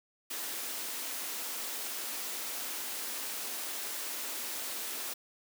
white high-pass noise, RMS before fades -38 dBFS, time 0.3-5.14 s, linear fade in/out 10 ms, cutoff 220 Hz, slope 48 dB/octave, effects none

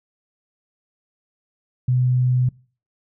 sine tone, 126 Hz, B2, 35 cents sharp, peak -15 dBFS, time 1.88-2.49 s, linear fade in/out 5 ms, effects noise-tail reverb RT60 0.4 s tail -23 dB re dry

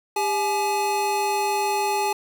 square tone pair together, 399.7 / 846.9 Hz, G4 / G#5, +34 / +34 cents, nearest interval octave + minor second, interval 1300 cents, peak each -27 / -23 dBFS, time 0.16-2.13 s, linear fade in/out 5 ms, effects none

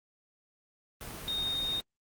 sine tone in noise, 3700 Hz, A#7, 14 cents flat, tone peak -30 dBFS, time 1.28-1.8 s, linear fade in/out 0 ms, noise pink, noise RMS -42 dBFS, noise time 1.01-1.81 s, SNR +9 dB, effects Opus 24 kbps

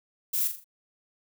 violet noise with echo, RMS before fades -27 dBFS, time 0.33-0.48 s, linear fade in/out 10 ms, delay 41 ms, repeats 4, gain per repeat -7 dB, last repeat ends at 0.644 s, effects none

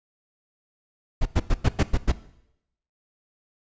brown noise bursts, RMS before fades -18 dBFS, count 7, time 1.21-2.12 s, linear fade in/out 10 ms, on 46 ms, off 98 ms, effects noise-tail reverb RT60 0.8 s tail -17 dB re dry + resampled to 16000 Hz

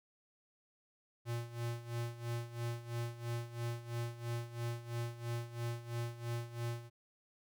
square tone with tremolo, 118.1 Hz, A#2, 23 cents sharp, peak -36 dBFS, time 1.25-6.9 s, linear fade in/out 50 ms, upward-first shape sine, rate 3 Hz, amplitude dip 80%, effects none

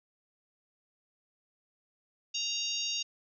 harmonic tone, 932.3 Hz, A#5, in tune, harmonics 3 / 4 / 5 / 6 / 7, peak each -36 / -37 / -38 / -39 / -39 dBFS, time 2.34-3.03 s, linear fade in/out 10 ms, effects none

